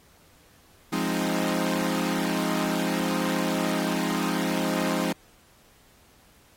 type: chord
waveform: sawtooth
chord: F minor seventh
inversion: none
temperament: equal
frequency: 174.61 / 207.7 / 261.6 / 311.1 Hz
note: F3 / Ab3 / C4 / Eb4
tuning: 0 / 0 / 0 / 0 cents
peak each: -26 dBFS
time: 0.92-5.13 s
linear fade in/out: 10 ms
effects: pink hiss -58 dBFS RMS until 6.56 s + AAC 48 kbps